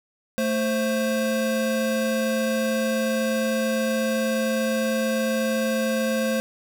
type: tone pair together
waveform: square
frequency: 221.6 / 526.6 Hz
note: A3 / C5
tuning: +13 / +11 cents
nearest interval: octave + minor third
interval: 1498 cents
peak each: -25 dBFS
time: 0.38-6.4 s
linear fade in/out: 0 ms
effects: none